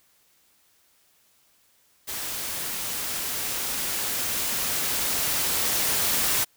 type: noise with level ramp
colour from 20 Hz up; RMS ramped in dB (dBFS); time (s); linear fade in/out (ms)
white; -32 to -23; 2.07-6.45; 20
effects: white hiss -63 dBFS RMS until 6.56 s